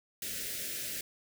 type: band-stop noise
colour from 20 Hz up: white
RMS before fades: -38 dBFS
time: 0.22-1.01 s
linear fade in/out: 2 ms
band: 610 to 1500 Hz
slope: 48 dB/octave
effects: none